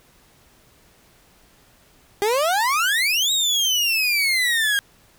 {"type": "exponential two-way sweep", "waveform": "30% pulse", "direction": "up then down", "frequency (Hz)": [396, 3837, 1607], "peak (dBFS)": -15, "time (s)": [2.22, 4.79], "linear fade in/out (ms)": 0, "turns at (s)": 3.32, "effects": ["pink hiss -55 dBFS RMS until 5.18 s"]}